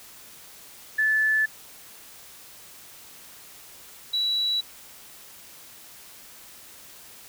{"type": "tone pair in turn", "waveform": "sine", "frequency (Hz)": [1741, 3922], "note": ["A6", "B7"], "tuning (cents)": [-19, -13], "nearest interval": "octave + major second", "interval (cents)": 1406, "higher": "second", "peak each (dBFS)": [-19, -22], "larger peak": "first", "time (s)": [[0.98, 1.46], [4.13, 4.61]], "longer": "neither", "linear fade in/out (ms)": 10, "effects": ["white hiss -47 dBFS RMS until 7.28 s"]}